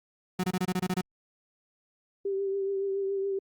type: tone bursts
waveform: 35% pulse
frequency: 183.3 Hz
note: F#3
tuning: 16 cents flat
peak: -24 dBFS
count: 9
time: 0.39-1.012 s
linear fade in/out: 5 ms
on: 46 ms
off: 26 ms
type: tone with vibrato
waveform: sine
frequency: 392 Hz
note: G4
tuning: in tune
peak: -27 dBFS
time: 2.25-3.39 s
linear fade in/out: 5 ms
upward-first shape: triangle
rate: 7.1 Hz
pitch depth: 33 cents each way
effects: Opus 48 kbps